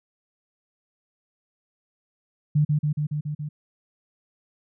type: tone with echo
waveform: sine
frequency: 149.5 Hz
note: D3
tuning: 31 cents sharp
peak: -16 dBFS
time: 2.55-2.65 s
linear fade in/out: 10 ms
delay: 140 ms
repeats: 6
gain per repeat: -2 dB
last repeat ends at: 3.49 s
effects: none